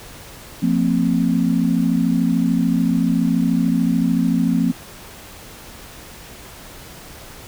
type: chord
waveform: sine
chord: F suspended fourth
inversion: none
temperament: equal with one note detuned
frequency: 174.61 / 227.8 / 261.6 Hz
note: F3 / Bb3 / C4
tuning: 0 / -40 / 0 cents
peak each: -19 dBFS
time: 0.62-4.72 s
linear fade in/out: 10 ms
effects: pink hiss -39 dBFS RMS until 7.47 s